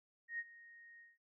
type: tone with ADSR envelope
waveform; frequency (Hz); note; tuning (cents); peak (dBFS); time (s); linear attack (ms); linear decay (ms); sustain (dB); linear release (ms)
sine; 1864.7; A#6; 0; -37; 0.28-1.18; 110; 42; -19; 180
effects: none